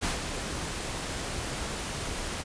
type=noise with ADSR envelope; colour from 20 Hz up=pink; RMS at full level=-28 dBFS; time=0.01-2.44 s; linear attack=33 ms; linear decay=140 ms; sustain=-6 dB; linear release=36 ms; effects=resampled to 22050 Hz